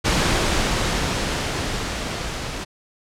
pink noise with level ramp, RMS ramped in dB -18 to -29 dBFS, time 0.04-2.65 s, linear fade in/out 20 ms, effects low-pass 7000 Hz 12 dB/octave

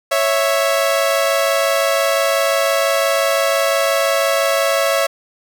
sawtooth tone pair together, 553.5 / 659.3 Hz, C#5 / E5, -3 / 0 cents, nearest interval minor third, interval 303 cents, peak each -13 dBFS, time 0.11-5.07 s, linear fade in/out 10 ms, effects none

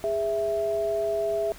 sine tone pair together, 410.4 / 659.3 Hz, G#4 / E5, -21 / 0 cents, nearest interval minor sixth, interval 821 cents, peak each -28 / -25 dBFS, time 0.04-1.52 s, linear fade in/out 0 ms, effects added 78 Hz sine -53 dBFS peak until 1.58 s + pink hiss -47 dBFS RMS until 1.58 s

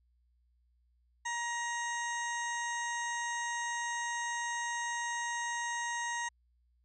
harmonic tone with a mistuned harmonic, 945 Hz, A#5, 23 cents sharp, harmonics 1 / 2 / 3 / 4 / 6 / 7 / 8 / 9, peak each -37 / -37 / -49 / -49 / -53 / -43 / -50 / -53 dBFS, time 1.25-6.29 s, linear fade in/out 10 ms, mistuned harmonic 7, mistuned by -59 cents, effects added 60 Hz sine -68 dBFS peak until 6.84 s

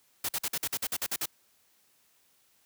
white noise bursts, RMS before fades -31 dBFS, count 11, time 0.24-1.258 s, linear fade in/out 5 ms, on 48 ms, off 49 ms, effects white hiss -67 dBFS RMS until 2.65 s + high-pass 60 Hz 12 dB/octave

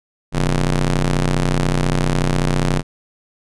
sawtooth ring-modulated tone, 90.3 Hz, F#2, 42 cents flat, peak -8 dBFS, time 0.32-2.83 s, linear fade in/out 50 ms, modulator 62.3 Hz, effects resampled to 24000 Hz

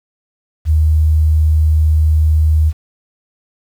sine tone, 77.78 Hz, D#2, in tune, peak -8 dBFS, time 0.65-2.73 s, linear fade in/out 50 ms, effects 7-bit

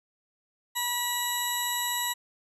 20% pulse tone pair together, 968 / 3872 Hz, B5 / B7, -35 / -35 cents, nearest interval 2 octaves, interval 2400 cents, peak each -25 dBFS, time 0.75-2.14 s, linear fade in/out 20 ms, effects resampled to 32000 Hz

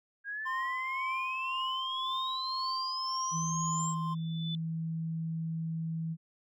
sine exponential sweep, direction up, 1615 to 7650 Hz, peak -35 dBFS, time 0.24-3.95 s, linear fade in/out 50 ms
triangle tone with tremolo, 1046.5 Hz, C6, in tune, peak -30 dBFS, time 0.45-4.15 s, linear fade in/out 20 ms, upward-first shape triangle, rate 1.9 Hz, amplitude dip 40%
sine tone, 162.7 Hz, E3, 22 cents flat, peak -32 dBFS, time 3.31-6.17 s, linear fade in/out 50 ms
sine tone with exponential growth, 3496 Hz, A7, 12 cents flat, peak -35 dBFS, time 3.81-4.55 s, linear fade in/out 1 ms, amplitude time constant 160 ms
effects none

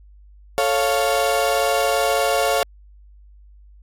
35% pulse chord, A augmented, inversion none, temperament equal, 440 / 554.4 / 698.5 Hz, A4 / C#5 / E#5, 0 / 0 / 0 cents, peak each -22 / -19 / -19 dBFS, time 0.58-2.63 s, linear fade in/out 0 ms, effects added 50 Hz sine -44 dBFS peak until 3.82 s + AAC 48 kbps

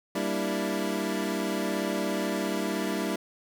25% pulse chord, E half-diminished seventh, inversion first, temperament equal, 196 / 233.1 / 293.7 / 329.6 Hz, G3 / Bb3 / D4 / E4, 0 / 0 / 0 / 0 cents, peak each -28 / -31 / -30 / -29 dBFS, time 0.15-3.16 s, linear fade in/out 5 ms, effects none

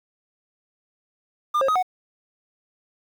triangle tone with pitch steps, 1204 / 538 / 1257 / 738 Hz, D6 / C5 / D#6 / F#5, +43 / +48 / +17 / -5 cents, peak -16 dBFS, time 1.54-1.828 s, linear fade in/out 10 ms, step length 72 ms, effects 8-bit

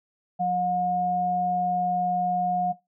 sine tone pair together, 179.9 / 719.6 Hz, F#3 / F#5, -48 / -48 cents, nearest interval 2 octaves, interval 2400 cents, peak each -30 / -23 dBFS, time 0.39-2.73 s, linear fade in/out 20 ms, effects noise-tail reverb RT60 0.2 s tail -18 dB re dry

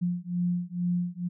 sine beating tone pair, 175.4 / 177.6 Hz, F3 / F3, +8 / +29 cents, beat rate 2.2 Hz, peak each -29 / -29 dBFS, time 0.01-1.29 s, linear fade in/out 20 ms, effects none

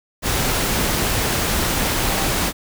sine tone in noise, 784 Hz, G5, in tune, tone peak -31 dBFS, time 2.06-2.29 s, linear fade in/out 50 ms, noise pink, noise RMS -20 dBFS, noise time 0.22-2.53 s, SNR -14 dB, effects none

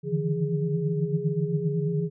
sine tone cluster, 145.4 / 152.6 / 162.4 / 170.4 / 412.9 Hz, D3 / D#3 / E3 / F3 / G#4, -17 / -33 / -26 / -42 / -10 cents, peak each -30 dBFS, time 0.03-2.1 s, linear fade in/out 50 ms, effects none

